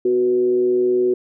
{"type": "tone with frequency modulation", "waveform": "sine", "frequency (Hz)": 370, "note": "F#4", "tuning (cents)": 0, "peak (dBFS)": -14, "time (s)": [0.05, 1.14], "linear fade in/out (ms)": 5, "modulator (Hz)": 119, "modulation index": 0.39, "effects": []}